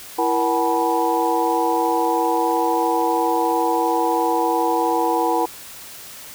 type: tone cluster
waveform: sine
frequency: 333.5 / 473.4 / 752 / 855 / 980 Hz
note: E4 / A#4 / F#5 / A5 / B5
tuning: +20 / +27 / +28 / -50 / -14 cents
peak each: -23 dBFS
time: 0.18-5.46 s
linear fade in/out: 10 ms
effects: white hiss -38 dBFS RMS until 6.34 s